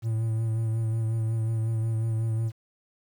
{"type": "tone with vibrato", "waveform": "triangle", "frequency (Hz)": 112.2, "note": "A2", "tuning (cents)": 34, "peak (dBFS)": -22, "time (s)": [0.02, 2.52], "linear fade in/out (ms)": 50, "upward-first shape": "sine", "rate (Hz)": 5.5, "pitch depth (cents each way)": 27, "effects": ["9-bit"]}